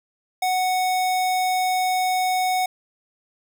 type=tone; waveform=square; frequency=740 Hz; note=F#5; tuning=in tune; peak=-20 dBFS; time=0.42-2.66 s; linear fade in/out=5 ms; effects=none